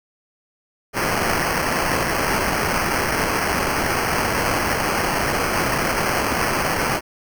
blue noise with sample-and-hold, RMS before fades -21 dBFS, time 0.93-7.01 s, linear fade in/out 50 ms, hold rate 3675 Hz, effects none

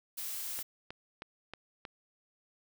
blue noise, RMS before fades -39 dBFS, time 0.17-0.63 s, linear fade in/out 10 ms
click train, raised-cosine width 0.3 ms, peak -26 dBFS, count 5, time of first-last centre 0.59-1.852 s, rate 3.17 Hz
effects none

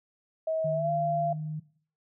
sine tone with pitch glide, 640 to 685.9 Hz, D#5 to F5, +49 to -31 cents, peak -26 dBFS, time 0.47-1.33 s, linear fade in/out 5 ms, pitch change +120 cents, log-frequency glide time 0.72-0.9 s
sine tone, 154.1 Hz, D#3, 16 cents flat, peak -31 dBFS, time 0.64-1.6 s, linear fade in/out 10 ms
effects noise-tail reverb RT60 0.5 s tail -19 dB re dry

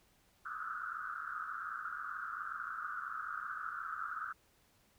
white band-pass noise, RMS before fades -42 dBFS, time 0.45-4.33 s, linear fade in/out 10 ms, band 1200 to 1500 Hz, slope 96 dB/octave, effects pink hiss -70 dBFS RMS until 4.98 s

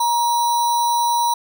sine tone with sample-and-hold, 945 Hz, A#5, 23 cents sharp, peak -15 dBFS, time 0-1.34 s, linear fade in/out 5 ms, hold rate 4900 Hz, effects none

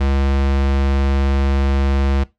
square tone, 68.5 Hz, C#2, 20 cents flat, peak -15 dBFS, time 0-2.24 s, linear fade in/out 10 ms, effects noise-tail reverb RT60 0.2 s tail -19 dB re dry + low-pass 4000 Hz 12 dB/octave

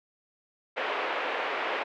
pink band-pass noise, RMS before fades -31 dBFS, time 0.76-1.84 s, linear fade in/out 20 ms, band 430 to 2800 Hz, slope 24 dB/octave, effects none

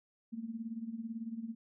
sine tone with tremolo, 227.2 Hz, A#3, 44 cents flat, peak -35 dBFS, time 0.32-1.55 s, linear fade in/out 20 ms, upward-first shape sine, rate 18 Hz, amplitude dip 75%, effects none

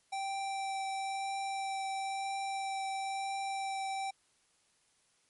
square tone with vibrato, 780 Hz, G5, 9 cents flat, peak -35 dBFS, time 0.12-4.11 s, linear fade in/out 10 ms, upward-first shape triangle, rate 1 Hz, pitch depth 10 cents each way, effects white hiss -71 dBFS RMS until 5.29 s + MP3 48 kbps

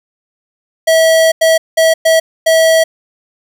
square tone bursts at uneven times, 648 Hz, E5, 30 cents flat, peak -7 dBFS, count 5, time 0.87-1.32 / 1.41-1.58 / 1.77-1.94 / 2.05-2.2 / 2.46-2.84 s, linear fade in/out 10 ms, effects 7-bit

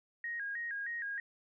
sine tone with vibrato, 1749 Hz, A6, 11 cents flat, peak -36 dBFS, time 0.24-1.2 s, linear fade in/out 2 ms, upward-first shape square, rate 3.2 Hz, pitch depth 120 cents each way, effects none

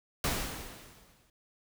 pink noise with exponential decay, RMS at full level -29 dBFS, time 0.24-1.3 s, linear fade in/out 2 ms, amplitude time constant 230 ms, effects none

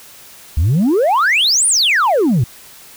sine exponential two-way sweep, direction up then down, 68.2 to 9820 to 106.1 Hz, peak -8 dBFS, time 0.57-2.44 s, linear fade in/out 5 ms, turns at 1.67 s, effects tanh soft clip ceiling -9 dBFS + white hiss -40 dBFS RMS until 2.96 s

